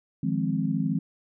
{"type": "chord", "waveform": "sine", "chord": "F minor seventh", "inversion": "third", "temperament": "equal", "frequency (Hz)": [155.56, 174.61, 207.7, 261.6], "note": ["Eb3", "F3", "Ab3", "C4"], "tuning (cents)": [0, 0, 0, 0], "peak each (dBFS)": -29, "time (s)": [0.23, 0.99], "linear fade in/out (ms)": 5, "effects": []}